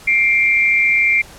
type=tone pair together; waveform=sine; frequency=2115 / 2349 Hz; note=C7 / D7; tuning=+18 / 0 cents; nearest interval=major second; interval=182 cents; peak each=-14 dBFS; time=0.07-1.22 s; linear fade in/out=10 ms; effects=pink hiss -40 dBFS RMS until 1.38 s + low-pass 12000 Hz 12 dB/octave